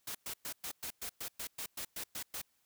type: noise bursts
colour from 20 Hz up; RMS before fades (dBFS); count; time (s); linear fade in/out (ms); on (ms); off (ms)
white; -41; 13; 0.07-2.417; 5; 79; 110
effects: white hiss -75 dBFS RMS until 2.65 s